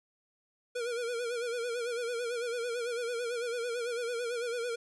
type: tone with vibrato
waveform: square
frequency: 476.3 Hz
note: A#4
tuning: 37 cents sharp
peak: -33 dBFS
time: 0.75-4.76 s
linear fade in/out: 10 ms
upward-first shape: sine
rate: 9 Hz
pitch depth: 71 cents each way
effects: resampled to 24000 Hz + 12-bit